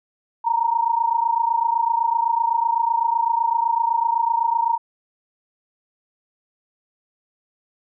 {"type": "tone pair together", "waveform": "sine", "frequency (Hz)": [915, 942.9], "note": ["A#5", "A#5"], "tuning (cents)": [-32, 20], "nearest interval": "minor second", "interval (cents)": 52, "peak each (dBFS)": [-20, -20], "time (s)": [0.44, 4.78], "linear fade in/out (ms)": 20, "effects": []}